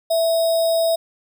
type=tone with sample-and-hold; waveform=sine; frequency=659.3 Hz; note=E5; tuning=in tune; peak=-15 dBFS; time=0.1-0.96 s; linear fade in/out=10 ms; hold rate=4410 Hz; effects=none